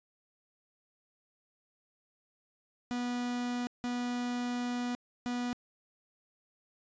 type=tone bursts at uneven times; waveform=45% pulse; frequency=244.3 Hz; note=B3; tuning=19 cents flat; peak=-32 dBFS; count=3; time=2.91-3.67 / 3.84-4.95 / 5.26-5.53 s; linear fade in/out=0 ms; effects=resampled to 16000 Hz